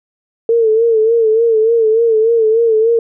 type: tone with vibrato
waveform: sine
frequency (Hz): 450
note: A4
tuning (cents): +39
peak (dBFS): -8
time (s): 0.49-2.99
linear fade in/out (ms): 2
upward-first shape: sine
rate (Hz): 3.4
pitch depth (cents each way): 65
effects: none